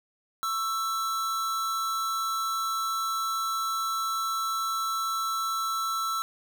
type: tone pair together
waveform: square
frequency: 1108.7 / 1324.4 Hz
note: C#6 / E6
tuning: 0 / +8 cents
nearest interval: minor third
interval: 308 cents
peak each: -39 / -28 dBFS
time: 0.43-6.22 s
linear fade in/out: 0 ms
effects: none